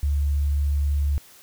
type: tone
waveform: sine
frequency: 71.8 Hz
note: D2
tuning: 39 cents flat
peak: -19 dBFS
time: 0.03-1.18 s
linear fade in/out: 0 ms
effects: white hiss -50 dBFS RMS until 1.42 s